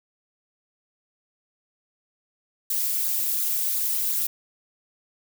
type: noise with flanger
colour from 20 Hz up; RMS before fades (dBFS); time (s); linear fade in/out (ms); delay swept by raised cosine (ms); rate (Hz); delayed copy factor
violet; -25; 2.7-4.27; 5; 0.34 to 4.34; 2.8; -0.85
effects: none